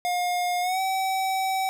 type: tone with pitch glide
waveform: square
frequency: 713 to 764.2 Hz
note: F5 to G5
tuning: +36 to -44 cents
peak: -24 dBFS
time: 0.05-1.69 s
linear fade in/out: 0 ms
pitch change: +120 cents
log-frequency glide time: 0.61-0.8 s
effects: none